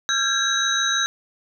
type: tone cluster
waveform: sine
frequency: 1364 / 1597 / 1663 / 3853 / 6220 Hz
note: F6 / G6 / G#6 / B7 / G8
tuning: -41 / +32 / +2 / -44 / -14 cents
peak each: -27 / -25 / -28 / -22 / -27 dBFS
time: 0.09-1.06 s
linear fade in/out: 0 ms
effects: none